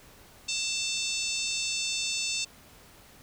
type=harmonic tone with a mistuned harmonic; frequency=888 Hz; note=A5; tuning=16 cents sharp; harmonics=3 / 4 / 5 / 6 / 7 / 8 / 9; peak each=-34 / -35 / -36 / -37 / -37 / -38 / -39 dBFS; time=0.48-2.45 s; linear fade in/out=10 ms; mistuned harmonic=4; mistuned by=+23 cents; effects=pink hiss -54 dBFS RMS until 3.22 s